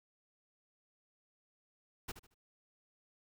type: noise with echo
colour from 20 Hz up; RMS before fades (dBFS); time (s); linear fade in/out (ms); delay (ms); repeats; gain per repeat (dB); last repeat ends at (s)
pink; -41; 2.08-2.12; 10; 75; 3; -11; 2.345
effects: none